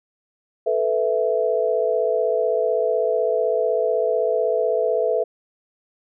sine chord, A suspended second, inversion none, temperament equal with one note detuned, 438 / 493.9 / 659.3 Hz, A4 / B4 / E5, -8 / 0 / 0 cents, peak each -22 dBFS, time 0.66-5.24 s, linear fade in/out 10 ms, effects none

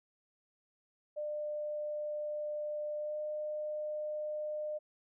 sine tone with pitch glide, 599 to 605.3 Hz, D5 to D#5, +34 to -48 cents, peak -35 dBFS, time 1.16-4.79 s, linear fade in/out 20 ms, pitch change +18 cents, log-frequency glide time 2.98-3.18 s, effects none

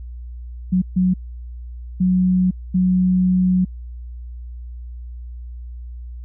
sine tone bursts at uneven times, 183.7 Hz, F#3, 12 cents flat, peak -13 dBFS, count 4, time 0.72-0.82 / 0.96-1.14 / 2-2.51 / 2.74-3.65 s, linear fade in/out 10 ms, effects added 60 Hz sine -30 dBFS peak until 6.24 s

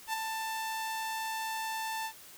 sawtooth tone with ADSR envelope, 887 Hz, A5, 14 cents sharp, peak -25 dBFS, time 0.07-2.13 s, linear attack 65 ms, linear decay 6 ms, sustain -5 dB, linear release 77 ms, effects white hiss -52 dBFS RMS until 2.37 s

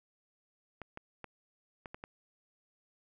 clicks, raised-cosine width 0.5 ms, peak -28 dBFS, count 6, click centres 0.817 / 0.974 / 1.243 / 1.858 / 1.945 / 2.039 s, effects none

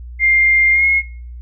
sine tone with pitch glide, 2108 to 2162 Hz, C7 to C#7, +12 to -44 cents, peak -10 dBFS, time 0.19-1.03 s, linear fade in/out 50 ms, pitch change +44 cents, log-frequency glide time 0.72-0.85 s, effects noise-tail reverb RT60 0.5 s tail -21 dB re dry + added 60 Hz sine -29 dBFS peak until 1.41 s

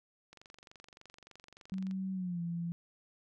click train, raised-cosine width 0.2 ms, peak -36 dBFS, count 38, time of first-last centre 0.33-1.911 s, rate 23.4 Hz
sine tone with pitch glide, 190 to 170.25 Hz, F#3 to F3, +46 to -44 cents, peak -34 dBFS, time 1.72-2.72 s, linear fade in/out 0 ms, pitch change -190 cents, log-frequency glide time 2.13-2.41 s
effects none

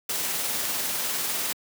white noise with tremolo, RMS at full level -27 dBFS, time 0.09-1.53 s, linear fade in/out 5 ms, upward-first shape sine, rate 20 Hz, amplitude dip 25%, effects high-pass 150 Hz 12 dB/octave

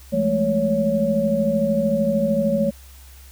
sine tone cluster, 169.3 / 206.7 / 219.9 / 558 Hz, E3 / G#3 / A3 / C#5, +46 / -8 / -1 / +11 cents, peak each -27 / -24 / -22 / -20 dBFS, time 0.12-2.71 s, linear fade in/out 20 ms, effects added 66 Hz sine -42 dBFS peak until 3.31 s + white hiss -49 dBFS RMS until 3.31 s

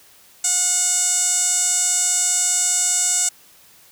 sawtooth tone with band-pass filter, 725 Hz, F#5, 35 cents flat, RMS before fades -19 dBFS, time 0.44-3.29 s, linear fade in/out 5 ms, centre 7600 Hz, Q 8.4, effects white hiss -50 dBFS RMS until 3.91 s

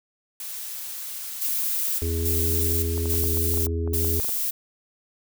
blue noise, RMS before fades -34 dBFS, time 0.4-3.21 s, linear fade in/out 2 ms
violet noise bursts, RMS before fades -26 dBFS, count 4, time 1.41-4.51 s, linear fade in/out 10 ms, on 580 ms, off 260 ms
harmonic tone, 83 Hz, E2, 12 cents sharp, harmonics 1 / 3 / 4 / 5, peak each -24 / -35 / -35 / -31 dBFS, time 2.02-4.2 s, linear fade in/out 0 ms
clicks, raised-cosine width 1 ms, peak -24 dBFS, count 12, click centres 2.978 / 3.057 / 3.141 / 3.24 / 3.373 / 3.54 / 3.575 / 3.668 / 3.876 / 4.047 / 4.246 / 4.292 s
effects none

